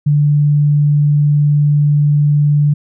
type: tone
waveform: sine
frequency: 146.83 Hz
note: D3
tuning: in tune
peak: -8 dBFS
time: 0.06-2.74 s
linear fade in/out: 10 ms
effects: none